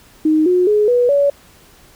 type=tone with pitch steps; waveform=sine; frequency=311.1 / 361.5 / 420.1 / 488.2 / 567.3 Hz; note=D#4 / F#4 / G#4 / B4 / C#5; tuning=0 / -40 / +20 / -20 / +40 cents; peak=-10 dBFS; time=0.25-1.3 s; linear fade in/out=5 ms; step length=210 ms; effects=pink hiss -47 dBFS RMS until 1.95 s